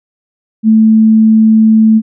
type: tone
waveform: sine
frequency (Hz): 220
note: A3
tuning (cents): 0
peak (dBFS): -3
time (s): 0.63-2.02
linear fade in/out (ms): 50
effects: none